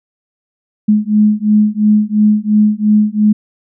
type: beating tone pair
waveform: sine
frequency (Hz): 210 / 212.9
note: G#3 / G#3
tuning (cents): +19 / +43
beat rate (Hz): 2.9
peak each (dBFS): -11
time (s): 0.88-3.33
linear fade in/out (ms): 10
effects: none